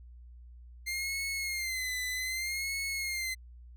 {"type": "tone with vibrato", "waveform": "sawtooth", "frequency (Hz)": 2096, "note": "C7", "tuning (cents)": 2, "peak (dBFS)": -29, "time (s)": [0.86, 3.35], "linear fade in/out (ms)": 20, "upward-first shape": "sine", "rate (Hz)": 0.64, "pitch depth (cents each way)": 79, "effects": ["added 60 Hz sine -48 dBFS peak until 3.76 s"]}